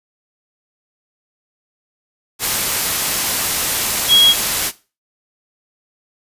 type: tone in noise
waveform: sine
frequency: 3304 Hz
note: G#7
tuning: 10 cents flat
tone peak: -6 dBFS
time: 4.08-4.35 s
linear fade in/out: 50 ms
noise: white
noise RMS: -18 dBFS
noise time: 2.39-4.72 s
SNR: +9 dB
effects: noise-tail reverb RT60 0.3 s tail -17 dB re dry + resampled to 32000 Hz